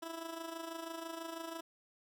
15% pulse tone with amplitude modulation, 329.6 Hz, E4, in tune, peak -33 dBFS, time 0.02-1.61 s, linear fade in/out 10 ms, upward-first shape sine, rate 26.1 Hz, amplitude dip 60%, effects none

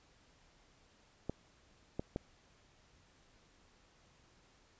clicks, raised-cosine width 2 ms, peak -23 dBFS, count 3, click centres 1.296 / 1.995 / 2.161 s, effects pink hiss -67 dBFS RMS until 4.79 s + resampled to 16000 Hz

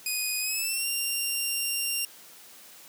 10% pulse tone with pitch glide, 2489 to 2778 Hz, D#7 to F7, 0 to -10 cents, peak -19 dBFS, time 0.06-2.05 s, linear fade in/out 2 ms, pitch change +190 cents, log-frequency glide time 0.4-0.87 s, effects white hiss -50 dBFS RMS until 2.88 s + high-pass 150 Hz 12 dB/octave

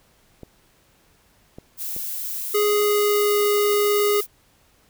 clicks, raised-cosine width 2 ms, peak -24 dBFS, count 3, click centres 0.433 / 1.585 / 1.964 s
violet noise, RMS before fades -29 dBFS, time 1.77-4.27 s, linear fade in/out 50 ms
square tone with pitch glide, 416.1 to 413 Hz, G#4 to G#4, +3 to -10 cents, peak -18 dBFS, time 2.54-4.21 s, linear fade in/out 10 ms, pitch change -13 cents, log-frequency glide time 2.66-3.37 s
effects pink hiss -59 dBFS RMS until 4.89 s

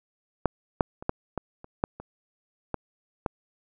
clicks, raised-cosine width 1 ms, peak -7 / -6 / -25 / -10 / -15 / -29 / -9 / -25 / -14 / -12 dBFS, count 10, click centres 0.457 / 0.808 / 1.025 / 1.094 / 1.377 / 1.644 / 1.839 / 2 / 2.743 / 3.262 s, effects none

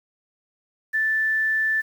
sine tone with quantisation, 1760 Hz, A6, in tune, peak -19 dBFS, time 0.93-1.82 s, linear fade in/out 20 ms, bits 8, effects none

